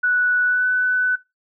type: tone with pitch glide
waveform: sine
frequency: 1477 to 1498.5 Hz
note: F#6 to F#6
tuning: -3 to +22 cents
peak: -15 dBFS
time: 0.03-1.16 s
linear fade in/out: 10 ms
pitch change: +25 cents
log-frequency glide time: 0.45-0.66 s
effects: noise-tail reverb RT60 0.2 s tail -19 dB re dry